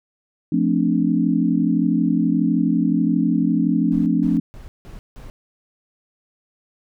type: chord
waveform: sine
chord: D minor seventh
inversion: first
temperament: equal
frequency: 174.61 / 220 / 261.6 / 293.7 Hz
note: F3 / A3 / C4 / D4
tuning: 0 / 0 / 0 / 0 cents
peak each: -21 dBFS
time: 0.52-4.4 s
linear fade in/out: 5 ms
type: noise bursts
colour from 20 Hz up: brown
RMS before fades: -37 dBFS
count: 5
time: 3.92-5.3 s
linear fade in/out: 0 ms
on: 140 ms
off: 170 ms
effects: none